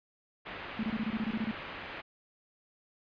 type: low-pass noise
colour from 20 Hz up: white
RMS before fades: -43 dBFS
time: 0.45-2.02 s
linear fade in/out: 20 ms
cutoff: 2700 Hz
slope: 24 dB/octave
type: tone bursts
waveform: sine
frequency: 220 Hz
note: A3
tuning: in tune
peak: -29 dBFS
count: 11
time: 0.79-1.512 s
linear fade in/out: 2 ms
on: 42 ms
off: 26 ms
effects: resampled to 11025 Hz